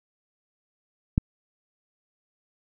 click, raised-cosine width 5 ms, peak -7 dBFS, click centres 1.179 s, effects none

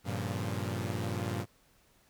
sawtooth chord, G half-diminished seventh, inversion none, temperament equal, 98 / 116.54 / 138.59 / 174.61 Hz, G2 / Bb2 / Db3 / F3, 0 / 0 / 0 / 0 cents, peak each -32 / -33 / -38 / -37 dBFS, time 0.04-1.46 s, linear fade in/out 50 ms, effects pink hiss -66 dBFS RMS until 2.09 s

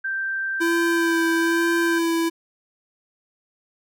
sine tone, 1568 Hz, G6, in tune, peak -23 dBFS, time 0.04-1.99 s, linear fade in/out 10 ms
square tone with vibrato, 334.9 Hz, E4, 27 cents sharp, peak -20 dBFS, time 0.6-2.3 s, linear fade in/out 20 ms, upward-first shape sine, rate 1.1 Hz, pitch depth 18 cents each way
effects none

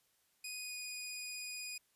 15% pulse tone with pitch glide, 2488 to 2471 Hz, D#7 to D#7, -1 to -13 cents, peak -35 dBFS, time 0.44-1.78 s, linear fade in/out 5 ms, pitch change -12 cents, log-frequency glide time 0.58-0.79 s, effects white hiss -75 dBFS RMS until 1.95 s + resampled to 32000 Hz

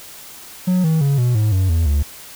triangle tone with pitch steps, 182.6 / 159.88 / 139.99 / 122.58 / 107.33 / 93.98 / 82.28 / 72.05 Hz, F#3 / D#3 / C#3 / B2 / A2 / F#2 / E2 / D2, -23 / +47 / +17 / -13 / -43 / +28 / -3 / -33 cents, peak -11 dBFS, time 0.67-2.03 s, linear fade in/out 10 ms, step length 170 ms, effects white hiss -38 dBFS RMS until 2.35 s

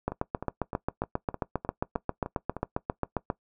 two click trains, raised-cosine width 1 ms, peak -13 / -20 dBFS, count 25 / 9, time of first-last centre 0.08-3.301 / 0.12-2.566 s, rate 7.45 / 3.27 Hz, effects noise-tail reverb RT60 0.1 s tail -20 dB re dry

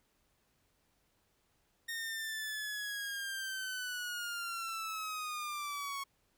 sawtooth linear sweep, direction down, 1848 to 1100 Hz, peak -34 dBFS, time 1.88-6.04 s, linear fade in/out 10 ms, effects pink hiss -75 dBFS RMS until 6.37 s

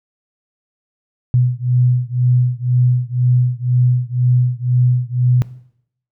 sine beating tone pair, 123.47 / 125.47 Hz, B2 / B2, 0 / +28 cents, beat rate 2 Hz, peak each -15 dBFS, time 1.34-5.42 s, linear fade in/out 0 ms, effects noise-tail reverb RT60 0.7 s tail -18 dB re dry

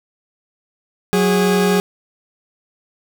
40% pulse tone pair together, 183.81 / 411.1 Hz, F#3 / G#4, -11 / -18 cents, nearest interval octave + major second, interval 1393 cents, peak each -15 dBFS, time 1.13-1.8 s, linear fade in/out 0 ms, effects none

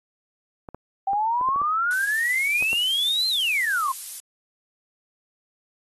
clicks, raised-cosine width 1 ms, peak -23 dBFS, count 9, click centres 0.688 / 0.746 / 1.133 / 1.412 / 1.488 / 1.561 / 1.616 / 2.625 / 2.731 s
sine exponential two-way sweep, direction up then down, 768 to 4186 to 1026 Hz, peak -20 dBFS, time 1.07-3.92 s, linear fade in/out 5 ms, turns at 3.28 s
violet noise, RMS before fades -31 dBFS, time 1.91-4.2 s, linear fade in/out 0 ms
effects AAC 32 kbps

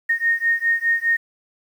sine beating tone pair, 1846 / 1850.9 Hz, A#6 / A#6, -17 / -13 cents, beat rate 4.9 Hz, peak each -20 dBFS, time 0.09-1.17 s, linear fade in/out 10 ms, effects 8-bit

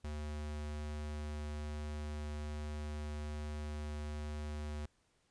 square tone, 74.9 Hz, D2, 35 cents sharp, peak -40 dBFS, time 0.04-4.86 s, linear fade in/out 5 ms, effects pink hiss -75 dBFS RMS until 5.3 s + resampled to 22050 Hz

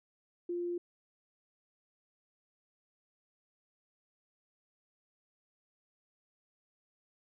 sine tone, 349.2 Hz, F4, in tune, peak -33 dBFS, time 0.49-0.78 s, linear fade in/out 5 ms, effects none

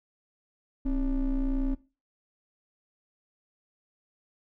triangle ring-modulated tone, 149.6 Hz, D3, 32 cents sharp, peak -20 dBFS, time 0.85-1.75 s, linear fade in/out 10 ms, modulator 119 Hz, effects noise-tail reverb RT60 0.3 s tail -18 dB re dry

